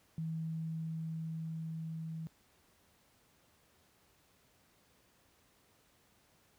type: tone with level ramp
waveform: sine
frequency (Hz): 161.3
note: E3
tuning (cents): -37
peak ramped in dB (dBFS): -35 to -39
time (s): 0.18-2.27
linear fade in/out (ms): 0
effects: pink hiss -69 dBFS RMS until 6.58 s + high-pass 60 Hz 12 dB/octave